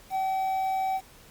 triangle tone with quantisation, 765 Hz, G5, 42 cents flat, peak -23 dBFS, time 0.1-1.01 s, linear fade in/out 50 ms, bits 8, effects pink hiss -53 dBFS RMS until 1.3 s + Opus 48 kbps

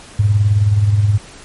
sine tone with tremolo, 103.3 Hz, G#2, 9 cents flat, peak -7 dBFS, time 0.19-1.18 s, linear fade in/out 5 ms, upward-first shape sine, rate 19 Hz, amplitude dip 55%, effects pink hiss -38 dBFS RMS until 1.44 s + MP3 48 kbps

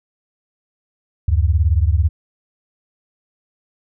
sine beating tone pair, 73.42 / 91.42 Hz, D2 / F#2, 0 / -20 cents, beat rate 18 Hz, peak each -14 / -16 dBFS, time 1.28-2.09 s, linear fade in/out 5 ms, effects none

